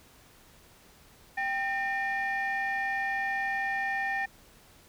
sine tone cluster, 785 / 1820 / 2397 Hz, G5 / A#6 / D7, +2 / -42 / +35 cents, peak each -31 / -29 / -38 dBFS, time 1.37-4.26 s, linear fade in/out 10 ms, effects tanh soft clip ceiling -22 dBFS + pink hiss -57 dBFS RMS until 4.88 s

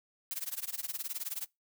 blue noise with tremolo, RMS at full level -35 dBFS, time 0.31-1.46 s, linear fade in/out 0 ms, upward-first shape sine, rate 19 Hz, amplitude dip 95%, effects noise-tail reverb RT60 0.2 s tail -24 dB re dry

